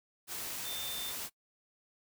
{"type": "tone in noise", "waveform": "sine", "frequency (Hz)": 3574, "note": "A7", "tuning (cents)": 26, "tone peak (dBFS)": -40, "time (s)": [0.63, 1.14], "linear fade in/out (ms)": 50, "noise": "white", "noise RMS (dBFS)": -40, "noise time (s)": [0.27, 1.3], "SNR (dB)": -3, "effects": ["noise-tail reverb RT60 0.1 s tail -22 dB re dry"]}